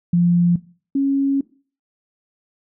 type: tone pair in turn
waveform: sine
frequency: 173.9 / 275.4 Hz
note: F3 / C#4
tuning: -7 / -11 cents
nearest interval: minor sixth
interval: 796 cents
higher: second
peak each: -12 / -15 dBFS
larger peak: first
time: 0.13-0.56 / 0.95-1.41 s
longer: second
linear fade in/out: 5 ms
effects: noise-tail reverb RT60 0.4 s tail -19 dB re dry